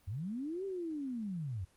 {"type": "linear two-way sweep", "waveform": "sine", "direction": "up then down", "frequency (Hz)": [83, 397.3, 83], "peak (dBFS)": -36, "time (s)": [0.07, 1.65], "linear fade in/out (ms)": 10, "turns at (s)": 0.65, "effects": ["pink hiss -68 dBFS RMS until 1.76 s", "Opus 24 kbps"]}